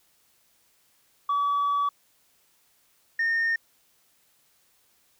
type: tone pair in turn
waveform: sine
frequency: 1143 / 1829.1 Hz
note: D6 / A#6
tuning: -47 / -33 cents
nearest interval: minor sixth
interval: 814 cents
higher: second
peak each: -20 dBFS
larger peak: neither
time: 1.29-1.89 / 3.19-3.56 s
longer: first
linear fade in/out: 5 ms
effects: tanh soft clip ceiling -20 dBFS + white hiss -65 dBFS RMS until 5.19 s